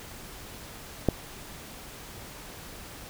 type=click; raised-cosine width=2 ms; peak=-7 dBFS; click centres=1.087 s; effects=pink hiss -44 dBFS RMS until 3.09 s